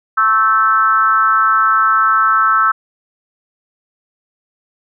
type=tone with frequency modulation; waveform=sine; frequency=1318.5 Hz; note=E6; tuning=in tune; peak=-9 dBFS; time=0.17-2.72 s; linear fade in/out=10 ms; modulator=221 Hz; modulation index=0.82; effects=none